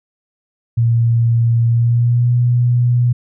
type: tone with pitch glide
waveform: sine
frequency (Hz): 116.54 to 121.77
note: A#2 to B2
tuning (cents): 0 to -24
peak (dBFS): -10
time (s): 0.77-3.13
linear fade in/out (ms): 10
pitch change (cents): +76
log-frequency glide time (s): 1.67-2.32
effects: none